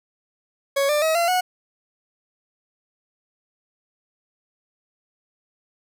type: tone with pitch steps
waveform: 40% pulse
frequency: 555 / 594.8 / 637.5 / 683.3 / 732.3 Hz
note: C#5 / D5 / D#5 / F5 / F#5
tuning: +2 / +22 / +42 / -38 / -18 cents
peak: -17 dBFS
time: 0.76-1.41 s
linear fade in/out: 10 ms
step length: 130 ms
effects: none